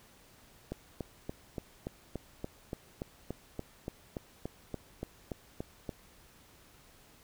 click train, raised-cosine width 2 ms, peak -23 dBFS, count 19, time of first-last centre 0.72-5.892 s, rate 3.48 Hz, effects pink hiss -60 dBFS RMS until 7.23 s

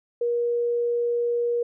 sine tone, 476 Hz, A#4, 36 cents sharp, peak -21 dBFS, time 0.21-1.63 s, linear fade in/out 5 ms, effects none

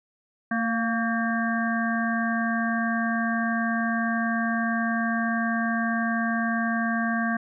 harmonic tone with a mistuned harmonic, 227.7 Hz, A#3, 40 cents flat, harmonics 1 / 3 / 5 / 7 / 8, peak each -25 / -31 / -33 / -29 / -35 dBFS, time 0.51-7.37 s, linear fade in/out 5 ms, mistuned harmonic 3, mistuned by +34 cents, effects none

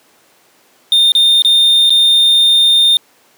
triangle tone with dropouts, 3634 Hz, A#7, 45 cents flat, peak -5 dBFS, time 0.92-2.97 s, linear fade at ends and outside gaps 1 ms, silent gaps 1.12-1.151 / 1.421-1.448 / 1.896-1.904 s, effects pink hiss -50 dBFS RMS until 3.37 s + high-pass 300 Hz 12 dB/octave

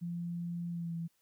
sine tone with pitch glide, 172 to 167.01 Hz, F3 to E3, -26 to +23 cents, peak -35 dBFS, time 0.01-1.08 s, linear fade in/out 20 ms, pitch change -51 cents, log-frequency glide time 0.7-0.95 s, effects white hiss -75 dBFS RMS until 1.21 s

